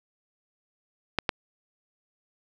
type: clicks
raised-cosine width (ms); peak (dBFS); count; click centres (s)
0.3; -7; 2; 1.187 / 1.292
effects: none